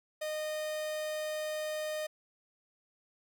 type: tone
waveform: 45% pulse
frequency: 615 Hz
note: D#5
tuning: 20 cents flat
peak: -34 dBFS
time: 0.21-2.07 s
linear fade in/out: 10 ms
effects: none